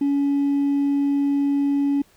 triangle tone with hard clipping, 281.8 Hz, C#4, 29 cents sharp, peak -17 dBFS, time 0.01-2.02 s, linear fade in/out 5 ms, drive 2 dB, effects pink hiss -57 dBFS RMS until 2.16 s

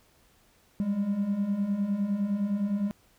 triangle beating tone pair, 194.6 / 204.4 Hz, G3 / G#3, -12 / -27 cents, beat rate 9.8 Hz, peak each -30 / -24 dBFS, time 0.8-2.91 s, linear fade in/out 0 ms, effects tanh soft clip ceiling -17 dBFS + pink hiss -63 dBFS RMS until 3.18 s

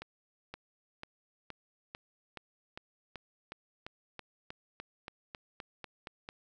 accelerating click train, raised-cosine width 0.3 ms, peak -26 dBFS, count 19, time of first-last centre 0.02-6.289 s, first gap 520 ms, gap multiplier 0.95, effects none

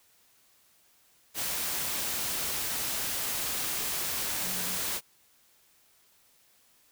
sine tone in noise, 182 Hz, F#3, 28 cents flat, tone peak -43 dBFS, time 4.4-4.79 s, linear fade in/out 50 ms, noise white, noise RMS -32 dBFS, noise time 1.34-5.01 s, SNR -14 dB, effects white hiss -64 dBFS RMS until 6.91 s

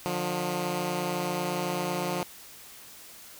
10% pulse tone pair together, 150 / 178.04 Hz, D3 / F3, +37 / +34 cents, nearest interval minor third, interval 297 cents, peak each -26 / -21 dBFS, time 0.06-2.23 s, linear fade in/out 0 ms, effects white hiss -48 dBFS RMS until 3.39 s

